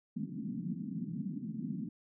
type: band-pass noise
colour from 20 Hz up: pink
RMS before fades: -39 dBFS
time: 0.16-1.89 s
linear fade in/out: 5 ms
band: 160 to 260 Hz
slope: 48 dB/octave
effects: none